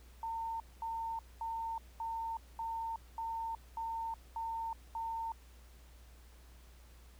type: tone bursts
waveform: sine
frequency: 908 Hz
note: A#5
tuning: 46 cents flat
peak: -36 dBFS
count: 9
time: 0.23-5.32 s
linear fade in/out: 2 ms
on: 370 ms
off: 220 ms
effects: added 60 Hz sine -55 dBFS peak until 7.19 s + pink hiss -64 dBFS RMS until 7.19 s